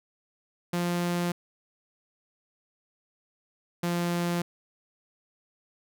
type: tone pair in turn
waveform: sawtooth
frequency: 174.61 / 173.3 Hz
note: F3 / F3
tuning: 0 / -13 cents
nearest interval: unison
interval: 13 cents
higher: first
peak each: -22 dBFS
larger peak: neither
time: 0.73-1.32 / 3.83-4.42 s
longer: neither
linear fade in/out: 5 ms
effects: none